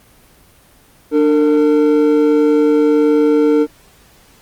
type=tone pair together; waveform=triangle; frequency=296.9 / 455.2 Hz; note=D4 / A#4; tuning=+19 / -41 cents; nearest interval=perfect fifth; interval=740 cents; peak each=-10 dBFS; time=1.11-3.67 s; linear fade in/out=50 ms; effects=pink hiss -48 dBFS RMS until 4.41 s + Opus 24 kbps